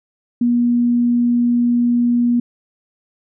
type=tone; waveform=sine; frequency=240.2 Hz; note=B3; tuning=48 cents flat; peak=-12 dBFS; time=0.41-2.4 s; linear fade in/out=5 ms; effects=none